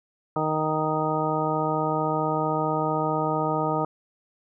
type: harmonic tone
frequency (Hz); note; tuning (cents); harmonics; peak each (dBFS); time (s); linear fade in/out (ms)
155.56; D#3; 0; 1 / 2 / 3 / 4 / 5 / 6 / 8; -30 / -30 / -30 / -30 / -30 / -30 / -30; 0.36-3.85; 2
effects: none